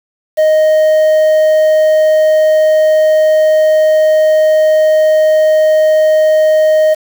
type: tone with quantisation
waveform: triangle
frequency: 622.3 Hz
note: D#5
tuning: in tune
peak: -4 dBFS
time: 0.37-6.95 s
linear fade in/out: 20 ms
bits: 5
effects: none